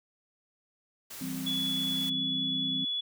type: noise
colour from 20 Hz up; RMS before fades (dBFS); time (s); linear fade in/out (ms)
white; -43; 1.1-2.1; 10
type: chord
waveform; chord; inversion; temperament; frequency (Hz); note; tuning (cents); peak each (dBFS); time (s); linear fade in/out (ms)
sine; C major; first; equal with one note detuned; 166.34 / 196 / 261.6; E3 / G3 / C4; +16 / 0 / 0; -40 / -40 / -35; 1.21-2.85; 5
type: tone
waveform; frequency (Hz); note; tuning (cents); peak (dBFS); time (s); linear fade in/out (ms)
sine; 3409; G#7; +45; -29; 1.46-3.01; 10
effects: none